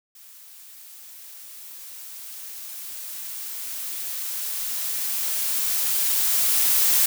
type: noise with level ramp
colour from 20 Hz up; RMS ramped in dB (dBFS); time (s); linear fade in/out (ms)
blue; -47 to -18; 0.15-7.06; 5
effects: none